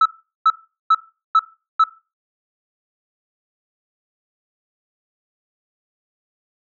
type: tone bursts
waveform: sine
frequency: 1308 Hz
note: E6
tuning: 14 cents flat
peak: -7 dBFS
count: 5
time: 0.01-1.84 s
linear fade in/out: 5 ms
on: 46 ms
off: 400 ms
effects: noise-tail reverb RT60 0.3 s tail -17 dB re dry + tanh soft clip ceiling -8 dBFS